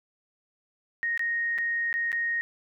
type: tone with dropouts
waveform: sine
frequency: 1864.7 Hz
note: A#6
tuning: in tune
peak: -25 dBFS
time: 1.03-2.41 s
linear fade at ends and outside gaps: 0 ms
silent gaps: 1.176-1.194 / 1.58-1.585 / 1.928-1.94 / 2.118-2.128 s
effects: none